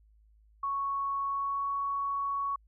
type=tone with pitch glide; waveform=sine; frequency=1108.7 to 1116.4 Hz; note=C#6 to C#6; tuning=0 to +12 cents; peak=-29 dBFS; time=0.63-2.56 s; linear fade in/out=5 ms; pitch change=+12 cents; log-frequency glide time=1.26-1.69 s; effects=added 53 Hz sine -59 dBFS peak until 2.67 s